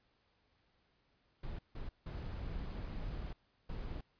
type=noise bursts at uneven times; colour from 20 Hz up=brown; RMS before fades=-42 dBFS; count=4; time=1.43-1.59 / 1.75-1.89 / 2.06-3.33 / 3.69-4.01 s; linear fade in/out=5 ms; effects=pink hiss -75 dBFS RMS until 4.19 s + resampled to 11025 Hz